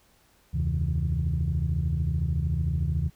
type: tone cluster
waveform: sine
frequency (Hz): 75.8 / 89.3 / 131.5 / 159.9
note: D#2 / F2 / C3 / D#3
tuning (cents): -45 / +39 / +9 / +48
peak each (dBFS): -26 / -30 / -29 / -29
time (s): 0.53-3.1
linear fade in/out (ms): 20
effects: tanh soft clip ceiling -17 dBFS + pink hiss -62 dBFS RMS until 3.15 s